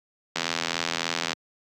click train, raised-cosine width 0.2 ms, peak -7 dBFS, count 82, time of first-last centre 0.36-1.331 s, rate 83.4 Hz, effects high-pass 150 Hz 12 dB/octave + Opus 48 kbps

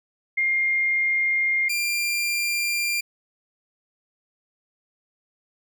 sine / sawtooth tone pair in turn, 2119 / 2384 Hz, C7 / D7, +21 / +25 cents, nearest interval major second, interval 204 cents, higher second, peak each -19 dBFS, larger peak neither, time 0.37-1.69 / 1.69-3.01 s, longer neither, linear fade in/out 10 ms, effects none

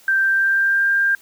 sine tone with pitch glide, 1569 to 1595.5 Hz, G6 to G6, +1 to +30 cents, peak -14 dBFS, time 0.08-1.15 s, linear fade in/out 2 ms, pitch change +29 cents, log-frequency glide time 0.2-0.89 s, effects white hiss -50 dBFS RMS until 1.21 s

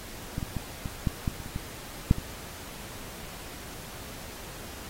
clicks, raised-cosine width 5 ms, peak -18 / -19 / -17 / -20 / -12 / -14 / -27 / -28 / -19 / -6 / -21 dBFS, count 11, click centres 0.381 / 0.428 / 0.567 / 0.858 / 1.072 / 1.278 / 1.402 / 1.462 / 1.561 / 2.111 / 2.184 s, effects pink hiss -43 dBFS RMS until 4.89 s + AAC 48 kbps

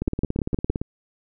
two click trains, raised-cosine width 3 ms, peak -12 / -9 dBFS, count 15 / 5, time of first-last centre 0.02-0.815 / 0.08-0.699 s, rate 17.6 / 6.46 Hz, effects none

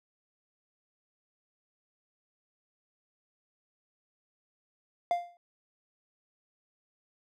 triangle tone with exponential decay, 698 Hz, F5, 1 cent flat, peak -20 dBFS, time 5.11-5.37 s, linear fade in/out 1 ms, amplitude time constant 55 ms, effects none

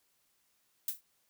violet noise with exponential decay, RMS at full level -29 dBFS, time 0.88-1.01 s, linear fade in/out 2 ms, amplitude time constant 28 ms, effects white hiss -74 dBFS RMS until 1.29 s

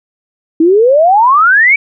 sine exponential sweep, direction up, 311.8 to 2333 Hz, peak -4 dBFS, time 0.6-1.76 s, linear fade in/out 5 ms, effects none

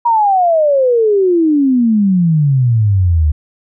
sine exponential sweep, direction down, 963 to 73.1 Hz, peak -8 dBFS, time 0.05-3.32 s, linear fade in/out 10 ms, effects none

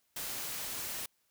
white noise, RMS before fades -39 dBFS, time 0.16-1.06 s, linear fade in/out 5 ms, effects white hiss -75 dBFS RMS until 1.3 s

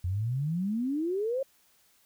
sine exponential sweep, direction up, 85.6 to 554.4 Hz, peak -27 dBFS, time 0.04-1.43 s, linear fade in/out 5 ms, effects white hiss -65 dBFS RMS until 2.05 s

